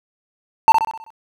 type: tone with echo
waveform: triangle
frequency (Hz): 892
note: A5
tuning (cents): +23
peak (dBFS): -3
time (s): 0.68-0.72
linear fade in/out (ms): 0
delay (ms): 64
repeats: 6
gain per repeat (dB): -6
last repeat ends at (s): 1.104
effects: none